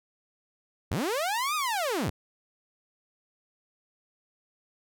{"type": "linear two-way sweep", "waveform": "sawtooth", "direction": "up then down", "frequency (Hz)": [60.4, 1264, 60.4], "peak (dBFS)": -23, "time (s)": [0.91, 2.1], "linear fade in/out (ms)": 5, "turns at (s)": 1.55, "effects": []}